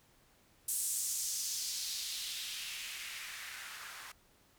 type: noise with band-pass filter sweep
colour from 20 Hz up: blue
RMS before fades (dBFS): -40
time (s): 0.68-4.12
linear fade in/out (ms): 5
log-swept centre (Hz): 9100 to 1200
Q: 1.8
effects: pink hiss -67 dBFS RMS until 4.58 s